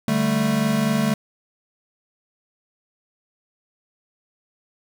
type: chord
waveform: square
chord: D suspended fourth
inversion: none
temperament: equal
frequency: 146.83 / 196 / 220 Hz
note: D3 / G3 / A3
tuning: 0 / 0 / 0 cents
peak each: -26 / -25 / -21 dBFS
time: 0.08-1.14 s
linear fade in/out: 2 ms
effects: none